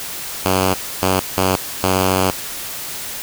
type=tone bursts at uneven times; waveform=5% pulse; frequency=93.9 Hz; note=F#2; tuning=26 cents sharp; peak=-3 dBFS; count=4; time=0.45-0.74 / 1.02-1.2 / 1.37-1.56 / 1.83-2.31 s; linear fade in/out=5 ms; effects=white hiss -28 dBFS RMS until 3.22 s